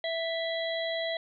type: harmonic tone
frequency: 659.3 Hz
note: E5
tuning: in tune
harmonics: 1 / 3 / 5 / 6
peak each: -31 / -36 / -38 / -39 dBFS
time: 0.04-1.17 s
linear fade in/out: 2 ms
effects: none